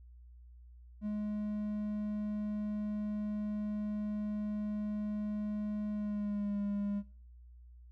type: tone with pitch glide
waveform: triangle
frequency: 210 to 203 Hz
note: G#3 to G#3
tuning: +19 to -39 cents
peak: -31 dBFS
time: 1.01-7.03 s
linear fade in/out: 50 ms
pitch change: -58 cents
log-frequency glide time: 5.91-6.59 s
effects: noise-tail reverb RT60 0.4 s tail -17 dB re dry + added 60 Hz sine -52 dBFS peak until 7.91 s